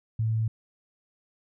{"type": "tone", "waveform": "sine", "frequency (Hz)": 111.2, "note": "A2", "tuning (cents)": 19, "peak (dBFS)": -23, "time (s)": [0.19, 0.48], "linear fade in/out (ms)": 5, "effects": []}